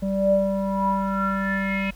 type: tone with low-pass filter sweep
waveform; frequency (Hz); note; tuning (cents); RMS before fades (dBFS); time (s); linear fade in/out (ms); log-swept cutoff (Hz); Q
square; 194.8; G3; -11; -23; 0.02-1.91; 10; 450 to 2500; 8.9
effects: added 50 Hz sine -40 dBFS peak until 1.95 s + pink hiss -52 dBFS RMS until 1.95 s